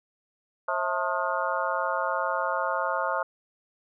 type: harmonic tone with a mistuned harmonic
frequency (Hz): 178.2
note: F3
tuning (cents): +35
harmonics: 3 / 4 / 5 / 6 / 7 / 8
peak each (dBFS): -32 / -32 / -32 / -32 / -32 / -32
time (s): 0.68-3.23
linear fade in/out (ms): 5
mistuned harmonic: 4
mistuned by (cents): -140
effects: none